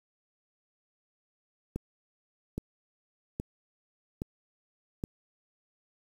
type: click train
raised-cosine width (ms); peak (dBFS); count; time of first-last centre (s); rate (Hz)
3; -20; 5; 1.76-5.039; 1.22
effects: 8-bit